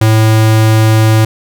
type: tone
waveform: square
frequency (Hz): 110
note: A2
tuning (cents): 0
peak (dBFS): -6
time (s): 0.01-1.25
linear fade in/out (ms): 5
effects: none